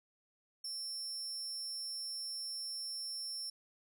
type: tone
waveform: 35% pulse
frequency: 5400 Hz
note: E8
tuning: 41 cents sharp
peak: -37 dBFS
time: 0.64-3.5 s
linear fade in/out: 5 ms
effects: none